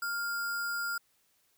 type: tone with sample-and-hold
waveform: sine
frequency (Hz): 1401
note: F6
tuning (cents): +5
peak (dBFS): -31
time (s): 0.02-0.98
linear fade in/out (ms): 5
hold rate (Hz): 6300
effects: white hiss -71 dBFS RMS until 1.57 s